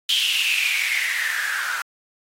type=noise with band-pass filter sweep; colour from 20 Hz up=blue; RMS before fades=-23 dBFS; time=0.09-1.82 s; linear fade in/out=2 ms; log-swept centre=3200 to 1400 Hz; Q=9.6; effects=AAC 48 kbps